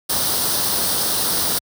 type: noise with comb filter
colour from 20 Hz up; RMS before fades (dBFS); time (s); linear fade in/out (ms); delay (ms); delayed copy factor
white; -20; 0.09-1.59; 10; 0.21; +0.65
effects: high-pass 60 Hz 12 dB/octave